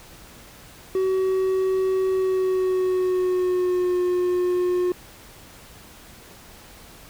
triangle tone with pitch glide, 377.9 to 359.2 Hz, F#4 to F4, +37 to +49 cents, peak -17 dBFS, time 0.95-4.92 s, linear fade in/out 2 ms, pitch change -88 cents, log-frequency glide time 2.1-3.99 s, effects pink hiss -46 dBFS RMS until 7.09 s

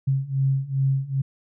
sine beating tone pair, 134 / 136.5 Hz, C3 / C#3, +42 / -26 cents, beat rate 2.5 Hz, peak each -24 / -22 dBFS, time 0.07-1.22 s, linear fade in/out 10 ms, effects none

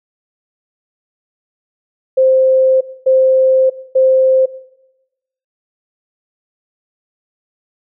sine tone bursts at uneven times, 523.3 Hz, C5, in tune, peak -7 dBFS, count 3, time 2.17-2.81 / 3.06-3.7 / 3.95-4.46 s, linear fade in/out 10 ms, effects noise-tail reverb RT60 1.0 s tail -19 dB re dry

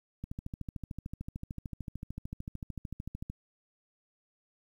click train, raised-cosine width 5 ms, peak -26 dBFS, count 42, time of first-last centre 0.24-3.3 s, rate 13.4 Hz, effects 10-bit

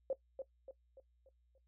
sine tone with echo, 535 Hz, C5, 38 cents sharp, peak -32 dBFS, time 0.1-0.13 s, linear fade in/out 2 ms, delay 290 ms, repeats 5, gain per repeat -7 dB, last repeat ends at 1.58 s, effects noise-tail reverb RT60 0.1 s tail -18 dB re dry + added 60 Hz sine -70 dBFS peak until 1.67 s

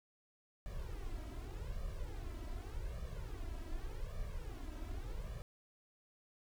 brown noise with flanger, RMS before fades -43 dBFS, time 0.66-5.42 s, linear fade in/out 0 ms, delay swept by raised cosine 1.7 to 3.1 ms, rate 0.85 Hz, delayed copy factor +0.9, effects none

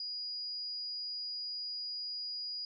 sine tone, 4891 Hz, D#8, 31 cents flat, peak -37 dBFS, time 0-2.65 s, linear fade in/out 2 ms, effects none

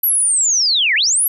sine linear two-way sweep, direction down then up, 11950 to 1681 to 11950 Hz, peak -12 dBFS, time 0.03-1.28 s, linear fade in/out 5 ms, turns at 0.95 s, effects none

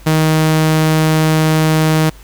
sawtooth tone, 157.2 Hz, D#3, 18 cents sharp, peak -6 dBFS, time 0.06-2.1 s, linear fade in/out 10 ms, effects added 50 Hz sine -36 dBFS peak until 2.23 s + pink hiss -44 dBFS RMS until 2.23 s

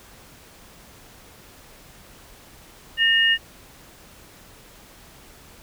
sine tone pair together, 1821.8 / 2857 Hz, A#6 / F7, -40 / +39 cents, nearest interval minor sixth, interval 779 cents, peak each -18 dBFS, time 2.97-3.38 s, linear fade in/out 50 ms, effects pink hiss -48 dBFS RMS until 5.62 s

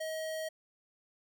square tone, 634 Hz, D#5, 32 cents sharp, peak -36 dBFS, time 0-0.49 s, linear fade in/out 10 ms, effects none

